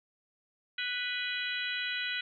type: harmonic tone with a mistuned harmonic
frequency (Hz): 493.9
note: B4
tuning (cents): 0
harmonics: 3 / 4 / 5 / 6 / 7 / 8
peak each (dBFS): -37 / -38 / -39 / -40 / -40 / -41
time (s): 0.78-2.21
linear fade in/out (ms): 5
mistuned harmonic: 7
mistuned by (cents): -81
effects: none